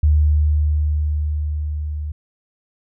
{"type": "tone with level ramp", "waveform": "sine", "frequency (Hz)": 75.3, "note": "D2", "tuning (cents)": 44, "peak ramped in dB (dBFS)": [-10, -23], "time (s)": [0.03, 2.12], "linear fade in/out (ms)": 5, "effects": []}